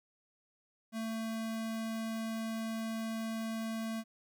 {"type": "tone", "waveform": "square", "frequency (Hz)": 223.8, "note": "A3", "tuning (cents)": 30, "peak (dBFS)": -36, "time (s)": [0.92, 4.04], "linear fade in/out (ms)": 50, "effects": []}